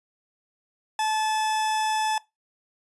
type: tone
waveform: 40% pulse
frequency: 867 Hz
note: A5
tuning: 26 cents flat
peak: -22 dBFS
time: 0.99-2.18 s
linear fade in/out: 2 ms
effects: noise-tail reverb RT60 0.2 s tail -20 dB re dry + resampled to 24000 Hz